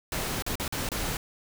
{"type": "noise with dropouts", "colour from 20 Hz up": "pink", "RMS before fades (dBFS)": -31, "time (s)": [0.12, 1.17], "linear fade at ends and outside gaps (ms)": 1, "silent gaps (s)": [[0.423, 0.464], [0.555, 0.598], [0.679, 0.724], [0.889, 0.917]], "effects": []}